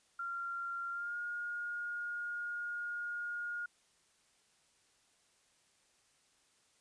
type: tone with pitch glide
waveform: sine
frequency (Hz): 1382 to 1427.4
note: F6 to F6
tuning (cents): -19 to +37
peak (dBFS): -37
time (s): 0.19-3.66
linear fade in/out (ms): 5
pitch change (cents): +56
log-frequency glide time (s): 0.91-1.17
effects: white hiss -71 dBFS RMS until 6.8 s + resampled to 22050 Hz